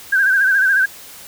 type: tone with vibrato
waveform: sine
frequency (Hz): 1569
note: G6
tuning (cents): +1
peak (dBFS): -11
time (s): 0.12-0.86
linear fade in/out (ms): 10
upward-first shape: sine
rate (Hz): 14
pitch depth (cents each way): 73
effects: white hiss -38 dBFS RMS until 1.27 s